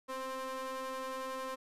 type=ring-modulated tone; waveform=40% pulse; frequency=263.5 Hz; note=C4; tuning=12 cents sharp; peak=-34 dBFS; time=0.08-1.56 s; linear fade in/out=20 ms; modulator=785 Hz; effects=resampled to 32000 Hz